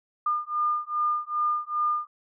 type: beating tone pair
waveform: sine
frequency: 1208 / 1210.5 Hz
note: D6 / D#6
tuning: +48 / -48 cents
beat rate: 2.5 Hz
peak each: -27 dBFS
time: 0.26-2.07 s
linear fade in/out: 5 ms
effects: none